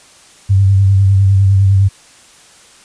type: tone with vibrato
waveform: sine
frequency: 97.5 Hz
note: G2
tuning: 9 cents flat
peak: -6 dBFS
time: 0.49-1.89 s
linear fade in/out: 20 ms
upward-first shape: sine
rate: 9.9 Hz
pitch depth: 35 cents each way
effects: white hiss -43 dBFS RMS until 2.84 s + resampled to 22050 Hz